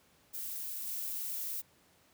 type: noise with level steps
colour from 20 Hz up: violet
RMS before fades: -40 / -38 dBFS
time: 0.33-1.62 s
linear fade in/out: 20 ms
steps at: 0.87 s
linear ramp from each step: 5 ms
effects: pink hiss -66 dBFS RMS until 2.13 s + high-pass 80 Hz 12 dB/octave